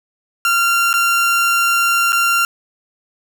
30% pulse tone with dropouts, 1382 Hz, F6, 19 cents flat, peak -10 dBFS, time 0.45-2.45 s, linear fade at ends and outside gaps 1 ms, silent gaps 0.93-0.939 / 2.122-2.129 s, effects none

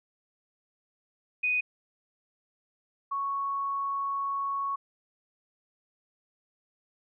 sine tone pair in turn, 2489 / 1108.7 Hz, D#7 / C#6, 0 / 0 cents, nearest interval octave + major second, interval 1400 cents, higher first, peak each -24 / -28 dBFS, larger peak first, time 1.43-1.61 / 3.11-4.76 s, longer second, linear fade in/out 10 ms, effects none

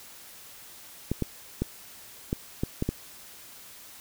clicks, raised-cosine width 3 ms, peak -13 dBFS, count 7, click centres 1.116 / 1.223 / 1.62 / 2.329 / 2.635 / 2.824 / 2.89 s, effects white hiss -48 dBFS RMS until 4 s

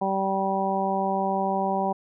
harmonic tone, 193.7 Hz, G3, 20 cents flat, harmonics 1 / 2 / 3 / 4 / 5, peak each -29 / -31 / -30 / -26 / -30 dBFS, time 0.01-1.93 s, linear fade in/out 10 ms, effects none

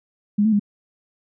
sine tone with pitch steps, 206.5 / 220.1 / 204.7 Hz, G#3 / A3 / G#3, -10 / +1 / -25 cents, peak -14 dBFS, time 0.38-0.596 s, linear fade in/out 10 ms, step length 72 ms, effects none

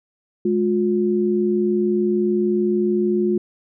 sine tone pair together, 210 / 356.7 Hz, G#3 / F4, +19 / +37 cents, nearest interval major sixth, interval 918 cents, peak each -20 / -18 dBFS, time 0.45-3.38 s, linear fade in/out 5 ms, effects none

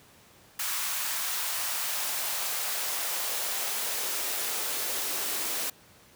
white noise with high-pass filter sweep, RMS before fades -31 dBFS, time 0.59-5.7 s, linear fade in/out 5 ms, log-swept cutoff 1100 to 290 Hz, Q 1.2, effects pink hiss -56 dBFS RMS until 6.15 s + high-pass 80 Hz 12 dB/octave

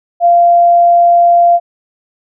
sine tone, 692 Hz, F5, 16 cents flat, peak -4 dBFS, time 0.2-1.6 s, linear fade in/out 50 ms, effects none

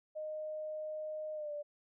sine tone with pitch glide, 617 to 588.5 Hz, D#5 to D5, -15 to +3 cents, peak -38 dBFS, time 0.15-1.63 s, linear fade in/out 20 ms, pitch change -82 cents, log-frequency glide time 1.34-1.52 s, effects none

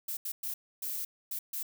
violet noise bursts at uneven times, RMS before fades -36 dBFS, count 6, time 0.08-0.17 / 0.25-0.32 / 0.43-0.54 / 0.82-1.05 / 1.31-1.39 / 1.53-1.63 s, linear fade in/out 5 ms, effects none

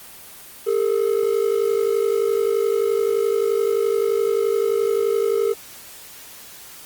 triangle ring-modulated tone, 429.7 Hz, A4, 41 cents flat, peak -12 dBFS, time 0.66-5.54 s, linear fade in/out 20 ms, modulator 25.8 Hz, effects white hiss -41 dBFS RMS until 6.85 s + Opus 24 kbps

